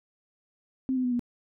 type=tone with pitch steps; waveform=sine; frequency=261.6 / 254.7 / 248.1 / 241.6 Hz; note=C4 / C4 / B3 / B3; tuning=0 / -46 / +8 / -38 cents; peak=-24 dBFS; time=0.89-1.194 s; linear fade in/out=0 ms; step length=76 ms; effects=none